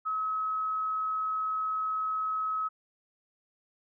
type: tone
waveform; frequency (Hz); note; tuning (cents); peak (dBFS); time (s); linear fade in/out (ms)
sine; 1282; E6; -49; -28; 0.05-2.69; 20
effects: none